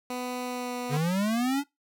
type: tone with pitch glide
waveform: 15% pulse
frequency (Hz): 249.2 to 246.3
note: B3 to B3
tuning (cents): +16 to -5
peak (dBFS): -25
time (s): 0.1-0.97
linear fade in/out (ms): 2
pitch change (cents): -21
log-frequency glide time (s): 0.43-0.79
type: linear sweep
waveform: square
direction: up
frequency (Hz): 135.7 to 289.7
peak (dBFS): -25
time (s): 0.89-1.64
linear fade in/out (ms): 50
effects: noise-tail reverb RT60 0.2 s tail -23 dB re dry

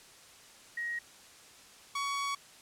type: tone pair in turn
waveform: sine / sawtooth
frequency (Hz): 1888 / 1122.6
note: A#6 / C#6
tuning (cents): +22 / +22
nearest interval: major sixth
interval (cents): 900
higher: first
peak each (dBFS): -33 / -28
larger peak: second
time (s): 0.77-0.99 / 1.95-2.35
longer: second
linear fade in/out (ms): 5
effects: white hiss -55 dBFS RMS until 2.61 s + low-pass 9000 Hz 12 dB/octave

